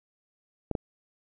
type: clicks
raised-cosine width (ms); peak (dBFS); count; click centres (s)
2; -15; 2; 0.713 / 0.752
effects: none